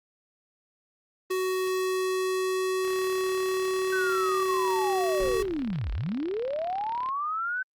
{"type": "tone with pitch glide", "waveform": "square", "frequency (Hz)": [373, 377.1], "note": ["F#4", "F#4"], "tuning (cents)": [14, 33], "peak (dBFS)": -26, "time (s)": [1.3, 5.43], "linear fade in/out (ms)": 10, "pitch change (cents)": 19, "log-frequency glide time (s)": [1.48, 4.75]}
{"type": "click train", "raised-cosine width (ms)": 0.3, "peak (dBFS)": -26, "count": 154, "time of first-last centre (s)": [2.85, 7.088], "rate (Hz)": 36.1}
{"type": "linear two-way sweep", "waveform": "sine", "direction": "down then up", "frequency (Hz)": [1536, 39.16, 1536], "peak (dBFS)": -27, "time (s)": [3.92, 7.63], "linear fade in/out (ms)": 10, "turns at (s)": 5.92}
{"type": "noise with exponential decay", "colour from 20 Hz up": "brown", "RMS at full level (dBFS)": -33, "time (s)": [5.2, 6.17], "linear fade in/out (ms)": 2, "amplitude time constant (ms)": 210}
{"effects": ["Opus 24 kbps"]}